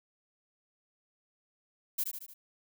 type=noise with echo; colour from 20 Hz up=violet; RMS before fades=-31 dBFS; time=1.98-2.04 s; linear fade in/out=10 ms; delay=75 ms; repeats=4; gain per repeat=-5 dB; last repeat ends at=2.34 s; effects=none